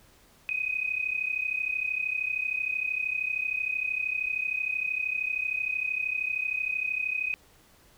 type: tone pair together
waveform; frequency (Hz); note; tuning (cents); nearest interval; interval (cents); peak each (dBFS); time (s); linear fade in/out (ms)
sine; 2493 / 2526; D#7 / D#7; +3 / +26; unison; 23; -30 / -30; 0.49-7.34; 0
effects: pink hiss -59 dBFS RMS until 7.97 s